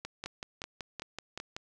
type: two click trains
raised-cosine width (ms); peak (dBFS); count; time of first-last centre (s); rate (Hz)
0.2; -21 / -22; 9 / 4; 0.05-1.565 / 0.26-1.401; 5.28 / 2.63
effects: none